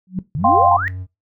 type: tone with exponential growth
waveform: sine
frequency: 185 Hz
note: F#3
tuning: in tune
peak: -14 dBFS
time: 0.07-0.19 s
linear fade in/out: 2 ms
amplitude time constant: 25 ms
type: exponential sweep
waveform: sine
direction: up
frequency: 130.7 to 1957 Hz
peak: -19 dBFS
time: 0.35-0.88 s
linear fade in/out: 0 ms
type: tone with vibrato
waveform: triangle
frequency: 92.5 Hz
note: F#2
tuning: in tune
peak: -24 dBFS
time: 0.36-1.07 s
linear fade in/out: 50 ms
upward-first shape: triangle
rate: 10 Hz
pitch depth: 18 cents each way
type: chord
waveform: sine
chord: F suspended second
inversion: none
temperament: equal with one note detuned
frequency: 702.9 / 784 / 1046.5 Hz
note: F5 / G5 / C6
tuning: +11 / 0 / 0 cents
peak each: -15 dBFS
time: 0.44-0.77 s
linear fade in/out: 5 ms
effects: noise-tail reverb RT60 0.2 s tail -17 dB re dry